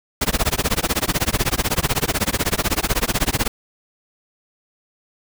pink noise with tremolo, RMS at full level -17 dBFS, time 0.21-3.48 s, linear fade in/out 5 ms, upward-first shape sine, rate 16 Hz, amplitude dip 100%, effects none

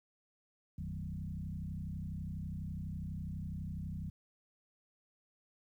sine tone with frequency modulation, 123.47 Hz, B2, in tune, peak -38 dBFS, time 0.78-4.1 s, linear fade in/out 5 ms, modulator 32.1 Hz, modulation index 2.3, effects 12-bit

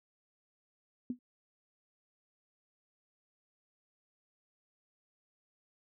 sine tone with exponential decay, 246.9 Hz, B3, in tune, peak -29 dBFS, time 1.1-1.19 s, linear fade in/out 2 ms, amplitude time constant 18 ms, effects none

